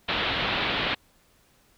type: low-pass noise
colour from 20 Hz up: white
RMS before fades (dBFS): -27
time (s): 0.08-0.95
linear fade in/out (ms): 10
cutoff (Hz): 3800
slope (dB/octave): 48
effects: pink hiss -62 dBFS RMS until 1.77 s